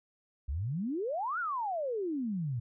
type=exponential two-way sweep; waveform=sine; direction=up then down; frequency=61.7 to 1491 to 112.2 Hz; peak=-31 dBFS; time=0.48-2.6 s; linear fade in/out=10 ms; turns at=1.39 s; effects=none